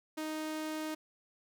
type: tone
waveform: sawtooth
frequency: 311.1 Hz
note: D#4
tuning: in tune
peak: -32 dBFS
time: 0.17-0.95 s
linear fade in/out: 10 ms
effects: none